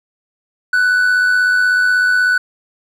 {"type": "tone with amplitude modulation", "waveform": "triangle", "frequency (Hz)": 1489, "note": "F#6", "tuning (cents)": 11, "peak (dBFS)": -7, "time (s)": [0.73, 2.38], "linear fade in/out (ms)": 5, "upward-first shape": "sine", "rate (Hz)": 96.3, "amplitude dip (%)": 40, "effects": []}